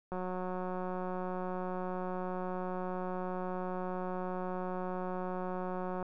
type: click train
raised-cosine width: 1 ms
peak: -25 dBFS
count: 1082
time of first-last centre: 0.12-6.027 s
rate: 183 Hz
effects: none